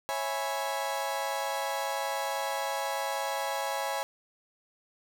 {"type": "chord", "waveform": "35% pulse", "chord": "C# minor seventh", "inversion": "none", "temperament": "equal with one note detuned", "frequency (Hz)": [549.6, 659.3, 830.6, 987.8], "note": ["C#5", "E5", "G#5", "B5"], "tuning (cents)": [-15, 0, 0, 0], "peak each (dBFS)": [-34, -36, -32, -36], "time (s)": [0.09, 4.03], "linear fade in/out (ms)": 0, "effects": []}